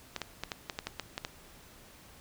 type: clicks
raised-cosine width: 0.2 ms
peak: -17 dBFS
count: 10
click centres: 0.163 / 0.217 / 0.436 / 0.518 / 0.698 / 0.789 / 0.87 / 0.997 / 1.179 / 1.249 s
effects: pink hiss -55 dBFS RMS until 2.2 s